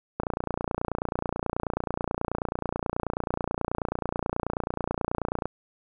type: click train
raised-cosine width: 1 ms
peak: -13 dBFS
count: 155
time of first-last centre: 0.2-5.456 s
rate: 29.3 Hz
effects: none